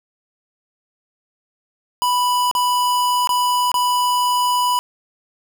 square tone with dropouts, 987.8 Hz, B5, in tune, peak -16 dBFS, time 2.02-4.79 s, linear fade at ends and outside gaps 0 ms, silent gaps 2.513-2.551 / 3.273-3.292 / 3.717-3.742 s, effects none

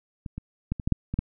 clicks, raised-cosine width 5 ms, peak -22 / -21 / -14 / -20 / -13 / -7 / -17 / -11 dBFS, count 8, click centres 0.262 / 0.38 / 0.72 / 0.798 / 0.875 / 0.923 / 1.14 / 1.19 s, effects none

